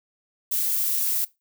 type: noise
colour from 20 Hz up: violet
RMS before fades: -24 dBFS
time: 0.51-1.25 s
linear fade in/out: 10 ms
effects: noise-tail reverb RT60 0.2 s tail -19 dB re dry